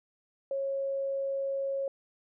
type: tone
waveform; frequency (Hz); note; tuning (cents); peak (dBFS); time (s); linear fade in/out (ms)
sine; 547; C#5; -23; -29; 0.51-1.88; 2
effects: none